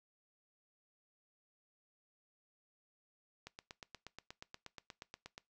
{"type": "click train", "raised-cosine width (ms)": 0.2, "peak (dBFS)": -30, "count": 17, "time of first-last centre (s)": [3.47, 5.379], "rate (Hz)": 8.38, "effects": ["noise-tail reverb RT60 0.2 s tail -21 dB re dry"]}